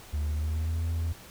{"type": "tone with pitch glide", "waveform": "triangle", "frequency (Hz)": [74.8, 82.52], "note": ["D2", "E2"], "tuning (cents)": [32, 2], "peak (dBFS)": -24, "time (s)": [0.13, 1.13], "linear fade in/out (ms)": 10, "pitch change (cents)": 170, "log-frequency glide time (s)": [0.28, 0.81], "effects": ["tanh soft clip ceiling -20 dBFS", "pink hiss -49 dBFS RMS until 1.3 s"]}